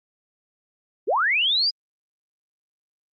sine linear sweep, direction up, 310 to 4978 Hz, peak -18 dBFS, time 1.07-1.71 s, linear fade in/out 20 ms, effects Opus 48 kbps

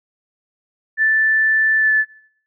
sine tone with pitch glide, 1760 to 1741.8 Hz, A6 to A6, 0 to -18 cents, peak -12 dBFS, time 0.97-2.05 s, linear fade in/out 50 ms, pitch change -18 cents, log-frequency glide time 1.77-1.92 s, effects noise-tail reverb RT60 0.6 s tail -18 dB re dry

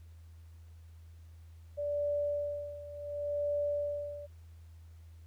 sine tone with tremolo, 582 Hz, D5, 16 cents flat, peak -29 dBFS, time 1.77-4.27 s, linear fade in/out 20 ms, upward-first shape sine, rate 0.69 Hz, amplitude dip 80%, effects added 82 Hz sine -50 dBFS peak until 5.26 s + pink hiss -70 dBFS RMS until 5.26 s

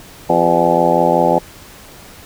harmonic tone with a mistuned harmonic, 85.4 Hz, F2, 38 cents flat, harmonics 2 / 3 / 4 / 5 / 6 / 7 / 8 / 9 / 10, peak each -21 / -22 / -20 / -23 / -17 / -17 / -23 / -18 / -17 dBFS, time 0.29-1.39 s, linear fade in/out 10 ms, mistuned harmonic 5, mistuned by -70 cents, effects pink hiss -39 dBFS RMS until 2.25 s

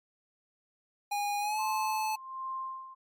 square tone with pitch glide, 819 to 867.7 Hz, G#5 to A5, -24 to -24 cents, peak -30 dBFS, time 1.11-2.16 s, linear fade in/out 10 ms, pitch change +100 cents, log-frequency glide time 1.4-1.6 s
sine tone with tremolo, 1053 Hz, C6, 11 cents sharp, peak -33 dBFS, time 1.58-2.95 s, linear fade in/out 20 ms, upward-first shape sine, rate 1.3 Hz, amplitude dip 75%
effects MP3 64 kbps

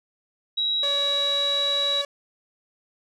sine tone with pitch glide, 3863 to 3890 Hz, B7 to B7, -39 to -27 cents, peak -21 dBFS, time 0.57-2.02 s, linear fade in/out 10 ms, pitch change +12 cents, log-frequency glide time 0.68-1.65 s
sawtooth tone, 568 Hz, C#5, 42 cents sharp, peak -25 dBFS, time 0.83-2.05 s, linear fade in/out 2 ms
effects low-pass 8000 Hz 12 dB/octave

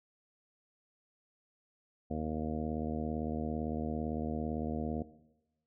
harmonic tone, 77.78 Hz, D#2, in tune, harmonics 1 / 2 / 3 / 4 / 5 / 6 / 7 / 8 / 9, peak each -40 / -42 / -37 / -44 / -47 / -43 / -45 / -49 / -44 dBFS, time 2.1-5.03 s, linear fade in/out 10 ms, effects noise-tail reverb RT60 1.0 s tail -17 dB re dry

